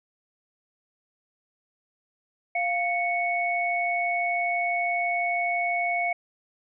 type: tone pair together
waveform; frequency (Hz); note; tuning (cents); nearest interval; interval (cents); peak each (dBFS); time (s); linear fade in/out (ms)
sine; 698.3 / 2217; F5 / C#7; 0 / 0; octave + minor sixth; 2000; -26; 2.55-6.13; 5
effects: none